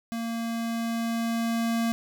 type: tone with level ramp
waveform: square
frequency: 230 Hz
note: A#3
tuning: 23 cents flat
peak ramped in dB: -30 to -24 dBFS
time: 0.12-1.92 s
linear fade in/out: 0 ms
effects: none